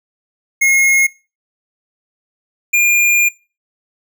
square tone pair in turn, 2158 / 2410 Hz, C#7 / D7, -47 / +44 cents, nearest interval major second, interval 191 cents, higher second, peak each -10 dBFS, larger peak neither, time 0.61-1.07 / 2.73-3.29 s, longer second, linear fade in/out 10 ms, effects noise-tail reverb RT60 0.3 s tail -22 dB re dry

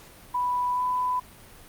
sine tone with pitch glide, 987.8 to 999.3 Hz, B5 to B5, 0 to +20 cents, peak -23 dBFS, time 0.34-1.2 s, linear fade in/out 10 ms, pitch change +20 cents, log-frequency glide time 0.71-0.83 s, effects pink hiss -49 dBFS RMS until 1.68 s + Opus 48 kbps

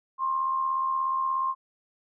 sine tone with amplitude modulation, 1060 Hz, C6, 22 cents sharp, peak -22 dBFS, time 0.18-1.55 s, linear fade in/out 50 ms, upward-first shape sine, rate 76.8 Hz, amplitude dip 45%, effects none

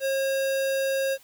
square tone, 540 Hz, C#5, 45 cents flat, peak -24 dBFS, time 0-1.18 s, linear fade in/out 50 ms, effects white hiss -55 dBFS RMS until 1.23 s

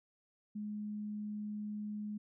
sine tone, 209.8 Hz, G#3, 18 cents sharp, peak -38 dBFS, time 0.55-2.18 s, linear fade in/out 10 ms, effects none

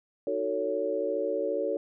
sine chord, D# half-diminished seventh, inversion none, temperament just, 311.1 / 373.4 / 448 / 560 Hz, D#4 / F#4 / A4 / C#5, 0 / +16 / +31 / +18 cents, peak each -36 / -34 / -31 / -30 dBFS, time 0.27-1.77 s, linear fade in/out 2 ms, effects none

